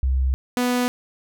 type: tone pair in turn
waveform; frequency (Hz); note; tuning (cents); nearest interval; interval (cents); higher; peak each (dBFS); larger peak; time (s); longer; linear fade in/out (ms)
sine / sawtooth; 65.41 / 247; C2 / B3; 0 / 0; octave + major seventh; 2300; second; -17 / -15; second; 0.03-0.34 / 0.57-0.88; neither; 0
effects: none